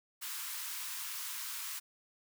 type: high-pass noise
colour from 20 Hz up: white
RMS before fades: -41 dBFS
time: 0.21-1.8 s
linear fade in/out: 20 ms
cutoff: 910 Hz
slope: 96 dB/octave
effects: none